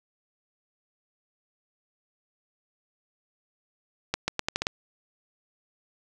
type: accelerating click train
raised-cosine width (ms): 0.2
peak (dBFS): -8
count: 7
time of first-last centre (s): 4.14-4.669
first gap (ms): 140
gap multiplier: 0.81
effects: none